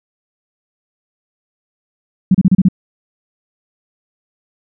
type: tone bursts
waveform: sine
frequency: 186.8 Hz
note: F#3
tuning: 17 cents sharp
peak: -5 dBFS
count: 6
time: 2.31-2.686 s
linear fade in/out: 5 ms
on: 36 ms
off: 32 ms
effects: none